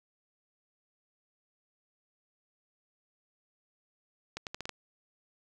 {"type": "accelerating click train", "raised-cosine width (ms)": 0.2, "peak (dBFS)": -20, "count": 6, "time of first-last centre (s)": [4.37, 4.693], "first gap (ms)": 98, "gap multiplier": 0.79, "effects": []}